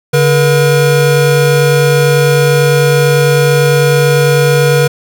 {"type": "tone pair together", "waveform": "square", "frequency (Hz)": [143.66, 480], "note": ["D3", "B4"], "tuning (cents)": [-38, -49], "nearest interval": "octave + major sixth", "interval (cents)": 2089, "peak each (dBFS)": -10, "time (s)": [0.13, 4.88], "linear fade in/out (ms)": 10, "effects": []}